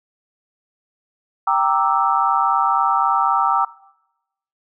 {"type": "chord", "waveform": "sine", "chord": "E half-diminished seventh", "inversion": "first", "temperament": "equal", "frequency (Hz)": [784, 932.3, 1174.7, 1318.5], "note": ["G5", "Bb5", "D6", "E6"], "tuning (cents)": [0, 0, 0, 0], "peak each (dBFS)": -20, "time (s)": [1.47, 3.65], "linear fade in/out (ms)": 5, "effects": ["noise-tail reverb RT60 0.9 s tail -21 dB re dry"]}